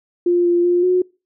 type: tone with pitch steps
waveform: sine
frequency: 350.5 / 347.6 / 352.3 / 364.2 Hz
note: F4 / F4 / F4 / F#4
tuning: +6 / -8 / +15 / -27 cents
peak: -12 dBFS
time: 0.26-1.02 s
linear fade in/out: 5 ms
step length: 190 ms
effects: noise-tail reverb RT60 0.3 s tail -25 dB re dry